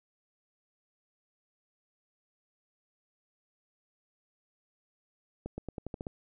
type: accelerating click train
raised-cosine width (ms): 2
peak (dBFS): -24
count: 8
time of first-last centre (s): 5.46-6.068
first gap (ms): 120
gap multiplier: 0.89
effects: none